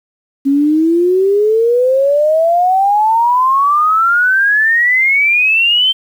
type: exponential sweep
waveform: sine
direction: up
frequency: 271.4 to 3135 Hz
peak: -8 dBFS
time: 0.45-5.93 s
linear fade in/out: 20 ms
effects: 7-bit